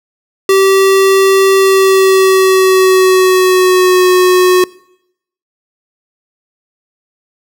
square tone with pitch glide, 386.9 to 365.6 Hz, G4 to F#4, -23 to -21 cents, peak -6 dBFS, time 0.49-4.64 s, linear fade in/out 2 ms, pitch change -98 cents, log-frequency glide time 1.56-4.09 s, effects noise-tail reverb RT60 0.8 s tail -23 dB re dry

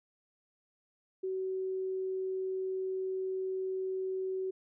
sine tone, 377.4 Hz, F#4, 34 cents sharp, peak -32 dBFS, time 1.23-4.51 s, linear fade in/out 10 ms, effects none

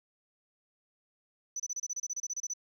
sine tone bursts, 5990 Hz, F#8, 20 cents sharp, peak -31 dBFS, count 15, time 1.56-2.536 s, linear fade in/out 5 ms, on 38 ms, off 29 ms, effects tanh soft clip ceiling -30 dBFS

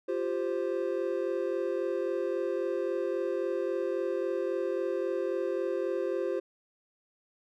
triangle chord, F suspended second, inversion none, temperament just, 349.2 / 392.9 / 523.8 Hz, F4 / G4 / C5, 0 / +4 / +2 cents, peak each -31 dBFS, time 0.08-6.4 s, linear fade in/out 10 ms, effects none

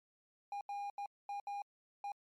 triangle tone bursts at uneven times, 810 Hz, G#5, 43 cents flat, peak -37 dBFS, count 6, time 0.52-0.61 / 0.69-0.9 / 0.98-1.06 / 1.29-1.4 / 1.47-1.62 / 2.04-2.12 s, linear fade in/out 2 ms, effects MP3 64 kbps

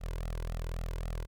sawtooth tone with flanger, 41.2 Hz, E1, in tune, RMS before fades -36 dBFS, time 0-1.27 s, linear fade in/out 50 ms, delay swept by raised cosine 1.5 to 2.01 ms, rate 3.7 Hz, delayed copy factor +0.9, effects none

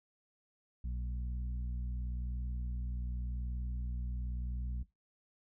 harmonic tone with a mistuned harmonic, 60.9 Hz, B1, 24 cents flat, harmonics 1 / 2 / 3 / 4, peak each -36 / -48 / -49 / -58 dBFS, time 0.84-4.83 s, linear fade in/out 5 ms, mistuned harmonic 4, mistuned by -16 cents, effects noise-tail reverb RT60 0.2 s tail -17 dB re dry

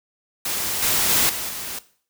white noise with level steps, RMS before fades -25 / -20 / -18 / -28 / -31 dBFS, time 0.45-1.79 s, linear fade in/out 5 ms, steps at 0.82 / 1.09 / 1.29 / 1.49 s, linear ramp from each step 5 ms, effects noise-tail reverb RT60 0.5 s tail -17 dB re dry

